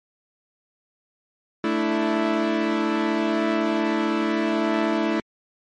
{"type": "chord", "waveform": "sawtooth", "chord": "A suspended fourth", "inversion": "none", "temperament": "equal", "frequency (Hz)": [220, 293.7, 329.6], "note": ["A3", "D4", "E4"], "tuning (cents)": [0, 0, 0], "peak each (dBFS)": [-21, -23, -19], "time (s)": [1.64, 5.2], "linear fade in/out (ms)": 2, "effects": ["low-pass 3000 Hz 12 dB/octave", "MP3 48 kbps"]}